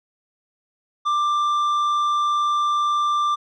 sine tone with tanh clipping, 1183 Hz, D6, 12 cents sharp, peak -19 dBFS, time 1.05-3.36 s, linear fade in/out 20 ms, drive 7 dB, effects none

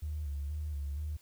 triangle tone with vibrato, 73.42 Hz, D2, in tune, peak -30 dBFS, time 0.02-1.17 s, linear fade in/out 10 ms, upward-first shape square, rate 2.1 Hz, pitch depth 59 cents each way, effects tanh soft clip ceiling -32 dBFS + white hiss -64 dBFS RMS until 1.21 s

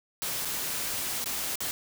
white noise with dropouts, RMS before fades -32 dBFS, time 0.22-1.71 s, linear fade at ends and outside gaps 0 ms, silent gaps 0.449-0.454 / 1.242-1.259 / 1.556-1.605 s, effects none

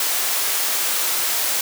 white high-pass noise, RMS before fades -21 dBFS, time 0-1.61 s, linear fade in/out 2 ms, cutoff 440 Hz, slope 12 dB/octave, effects none

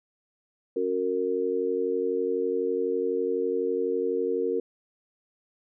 harmonic tone, 92 Hz, F#2, 9 cents flat, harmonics 3 / 4 / 5, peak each -33 / -29 / -26 dBFS, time 0.76-4.6 s, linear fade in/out 5 ms, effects none

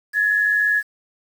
sine tone pair together, 1686 / 1786.3 Hz, G#6 / A6, +26 / +26 cents, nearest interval minor second, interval 100 cents, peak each -16 / -23 dBFS, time 0.13-0.83 s, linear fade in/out 50 ms, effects 7-bit

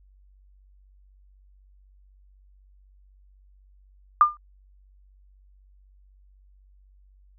sine tone with exponential decay, 1201 Hz, D6, 38 cents sharp, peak -8 dBFS, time 4.21-4.37 s, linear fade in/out 1 ms, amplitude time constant 34 ms, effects added 48 Hz sine -53 dBFS peak until 7.38 s

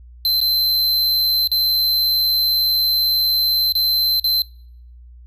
square tone with dropouts, 4089 Hz, C8, 41 cents flat, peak -15 dBFS, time 0.25-4.42 s, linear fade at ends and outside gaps 1 ms, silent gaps 0.404-0.413 / 1.474-1.516 / 3.723-3.752 / 4.198-4.242 s, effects noise-tail reverb RT60 0.7 s tail -26 dB re dry + added 60 Hz sine -39 dBFS peak until 5.26 s

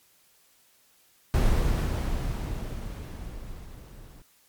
brown noise with level ramp, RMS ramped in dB -21 to -47 dBFS, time 1.34-4.22 s, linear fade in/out 0 ms, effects white hiss -62 dBFS RMS until 4.48 s + MP3 96 kbps

